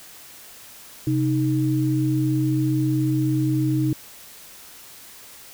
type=tone pair together; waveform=sine; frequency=131.56 / 311.1 Hz; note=C3 / D#4; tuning=+10 / 0 cents; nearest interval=octave + minor third; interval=1490 cents; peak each=-21 dBFS; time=1.07-3.93 s; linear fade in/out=2 ms; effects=white hiss -44 dBFS RMS until 5.53 s